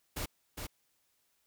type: noise with echo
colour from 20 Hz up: pink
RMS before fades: -37 dBFS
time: 0.16-0.26 s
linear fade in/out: 10 ms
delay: 410 ms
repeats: 1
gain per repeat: -4 dB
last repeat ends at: 0.67 s
effects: white hiss -75 dBFS RMS until 1.46 s